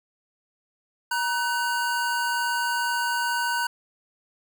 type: tone pair together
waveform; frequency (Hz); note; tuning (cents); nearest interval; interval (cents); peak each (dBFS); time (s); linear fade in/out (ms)
square; 949.4 / 1507; A#5 / F#6; +31 / +31; minor sixth; 800; -27; 1.11-3.67; 5
effects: none